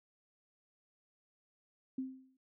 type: tone with exponential decay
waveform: sine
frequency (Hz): 261.6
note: C4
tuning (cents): 0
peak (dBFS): -33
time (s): 1.98-2.37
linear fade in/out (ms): 5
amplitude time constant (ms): 83
effects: none